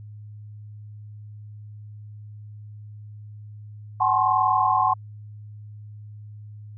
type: tone cluster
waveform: sine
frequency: 751 / 851 / 1039 / 1080 Hz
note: F#5 / G#5 / C6 / C#6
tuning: +26 / +42 / -12 / -45 cents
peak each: -23 dBFS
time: 4-4.94 s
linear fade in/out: 10 ms
effects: added 105 Hz sine -38 dBFS peak until 6.77 s